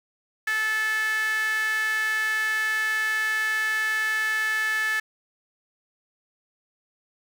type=tone with high-pass filter; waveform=sawtooth; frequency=435.1 Hz; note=A4; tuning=19 cents flat; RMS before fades=-25 dBFS; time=0.47-5 s; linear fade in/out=5 ms; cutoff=1700 Hz; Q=7.7; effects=none